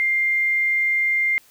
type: tone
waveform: sine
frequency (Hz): 2100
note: C7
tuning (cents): +6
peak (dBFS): -17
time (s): 0-1.38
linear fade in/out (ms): 0
effects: white hiss -54 dBFS RMS until 1.5 s